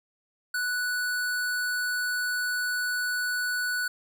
square tone, 1480 Hz, F#6, in tune, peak -27 dBFS, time 0.54-3.88 s, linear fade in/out 5 ms, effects none

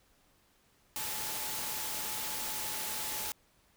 sine tone in noise, 862 Hz, A5, 36 cents flat, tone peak -47 dBFS, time 0.96-3.32 s, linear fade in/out 0 ms, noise white, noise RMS -37 dBFS, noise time 0.96-3.32 s, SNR -13 dB, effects pink hiss -68 dBFS RMS until 3.76 s

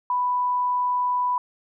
sine tone, 990 Hz, B5, 4 cents sharp, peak -20 dBFS, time 0.1-1.38 s, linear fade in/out 2 ms, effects none

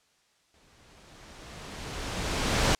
pink noise with exponential growth, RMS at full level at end -22 dBFS, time 0.54-2.75 s, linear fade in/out 2 ms, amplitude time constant 480 ms, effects white hiss -67 dBFS RMS until 2.79 s + low-pass 7000 Hz 12 dB/octave

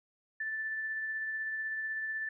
sine tone with tremolo, 1760 Hz, A6, in tune, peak -32 dBFS, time 0.4-2.29 s, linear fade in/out 5 ms, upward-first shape triangle, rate 16 Hz, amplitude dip 30%, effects none

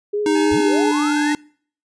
sine tone with vibrato, 407.8 Hz, G#4, 32 cents flat, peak -18 dBFS, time 0.13-0.92 s, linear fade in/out 10 ms, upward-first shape triangle, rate 3 Hz, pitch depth 51 cents each way
square tone with pitch glide, 310 to 297 Hz, D#4 to D4, -6 to +20 cents, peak -17 dBFS, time 0.26-1.35 s, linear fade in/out 2 ms, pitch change -74 cents, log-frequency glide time 0.45-0.9 s
sawtooth tone, 850 Hz, G#5, 40 cents sharp, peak -24 dBFS, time 0.35-1.34 s, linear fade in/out 5 ms
sine linear sweep, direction up, 43.65 to 1905 Hz, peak -25 dBFS, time 0.51-1.33 s, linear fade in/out 10 ms
effects noise-tail reverb RT60 0.5 s tail -24 dB re dry + resampled to 22050 Hz

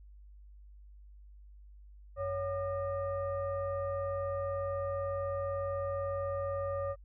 sine tone with frequency modulation, 558 Hz, C#5, 11 cents sharp, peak -32 dBFS, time 2.16-6.96 s, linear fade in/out 50 ms, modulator 650 Hz, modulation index 0.77, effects added 50 Hz sine -51 dBFS peak until 7.04 s

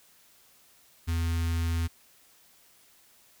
square tone with notch filter, 83 Hz, E2, 12 cents sharp, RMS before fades -28 dBFS, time 1.07-1.88 s, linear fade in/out 20 ms, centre 570 Hz, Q 0.52, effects white hiss -60 dBFS RMS until 3.4 s

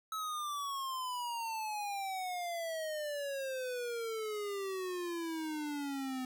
square exponential sweep, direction down, 1300 to 254.3 Hz, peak -37 dBFS, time 0.12-6.25 s, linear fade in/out 2 ms, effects none

